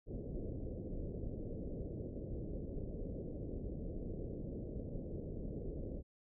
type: low-pass noise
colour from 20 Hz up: pink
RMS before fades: -43 dBFS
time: 0.06-6.03 s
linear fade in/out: 50 ms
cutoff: 550 Hz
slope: 48 dB/octave
effects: none